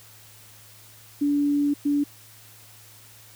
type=tone bursts at uneven times; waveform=sine; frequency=288.3 Hz; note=D4; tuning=32 cents flat; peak=-19 dBFS; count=2; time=1.21-1.74 / 1.85-2.04 s; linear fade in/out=10 ms; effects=added 108 Hz sine -54 dBFS peak until 3.35 s + white hiss -50 dBFS RMS until 3.35 s